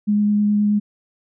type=tone with vibrato; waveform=sine; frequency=207.7 Hz; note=G#3; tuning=in tune; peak=-14 dBFS; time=0.07-0.8 s; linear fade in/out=20 ms; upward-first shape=sine; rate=9.5 Hz; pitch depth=9 cents each way; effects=none